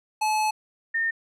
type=tone pair in turn; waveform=square / sine; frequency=860 / 1822.3 Hz; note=A5 / A#6; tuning=-40 / -40 cents; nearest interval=octave + minor second; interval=1300 cents; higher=second; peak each=-22 dBFS; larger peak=neither; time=0.21-0.51 / 0.94-1.11 s; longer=first; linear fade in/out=10 ms; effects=low-pass 12000 Hz 12 dB/octave